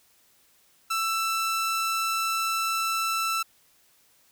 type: tone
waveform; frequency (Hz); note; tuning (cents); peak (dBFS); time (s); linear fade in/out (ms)
sawtooth; 1329; E6; +14; -21; 0.9-3.43; 10
effects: white hiss -62 dBFS RMS until 4.31 s

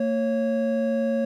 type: tone pair together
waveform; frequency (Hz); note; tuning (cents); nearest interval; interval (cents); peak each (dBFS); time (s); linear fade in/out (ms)
triangle; 228.3 / 550; A#3 / C#5; -36 / -14; octave + minor third; 1522; -22; 0-1.25; 5
effects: none

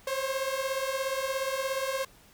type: beating tone pair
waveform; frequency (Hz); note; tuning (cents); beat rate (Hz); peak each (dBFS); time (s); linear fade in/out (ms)
sawtooth; 526 / 543; C5 / C#5; +9 / -36; 17; -28; 0.07-2.05; 5
effects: pink hiss -57 dBFS RMS until 2.33 s

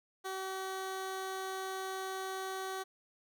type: tone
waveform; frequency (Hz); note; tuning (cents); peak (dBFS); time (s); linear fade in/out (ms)
15% pulse; 380.5; F#4; +48; -31; 0.24-2.84; 20
effects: none

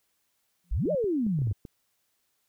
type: tone with exponential growth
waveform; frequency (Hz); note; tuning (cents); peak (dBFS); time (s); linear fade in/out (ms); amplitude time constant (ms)
sine; 174.61; F3; 0; -29; 0.64-0.95; 2; 67
type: exponential two-way sweep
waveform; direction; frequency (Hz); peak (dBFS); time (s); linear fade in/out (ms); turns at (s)
sine; up then down; 38.27 to 637 to 94.1; -24; 0.71-1.53; 10; 0.91
type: clicks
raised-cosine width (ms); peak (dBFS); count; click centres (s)
3; -28; 8; 0.856 / 1.042 / 1.266 / 1.389 / 1.419 / 1.472 / 1.513 / 1.652
effects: white hiss -74 dBFS RMS until 2.48 s

